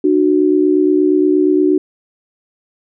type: tone pair together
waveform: sine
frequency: 301.5 / 370 Hz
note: D4 / F#4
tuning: +46 / 0 cents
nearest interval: major third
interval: 354 cents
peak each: -12 dBFS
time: 0.04-1.78 s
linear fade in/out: 5 ms
effects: none